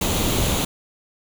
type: noise with comb filter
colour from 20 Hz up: pink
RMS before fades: -21 dBFS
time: 0.01-0.65 s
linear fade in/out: 5 ms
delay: 0.29 ms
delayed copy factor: +0.5
effects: none